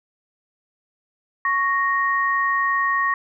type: tone pair together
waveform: sine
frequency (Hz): 1108.7 / 1865.7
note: C#6 / A#6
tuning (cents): 0 / +1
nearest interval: major sixth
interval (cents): 901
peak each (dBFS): -20 / -21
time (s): 1.45-3.14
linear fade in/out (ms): 2
effects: none